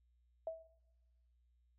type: tone with exponential decay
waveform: sine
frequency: 650 Hz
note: E5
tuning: 24 cents flat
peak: -35 dBFS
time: 0.47-0.67 s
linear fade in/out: 2 ms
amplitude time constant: 43 ms
effects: noise-tail reverb RT60 1.0 s tail -20 dB re dry + added 60 Hz sine -70 dBFS peak until 1.78 s